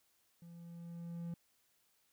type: tone with level ramp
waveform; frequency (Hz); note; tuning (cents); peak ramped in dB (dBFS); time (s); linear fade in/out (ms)
triangle; 170; F3; -46; -50 to -37; 0.42-1.34; 2
effects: white hiss -75 dBFS RMS until 2.12 s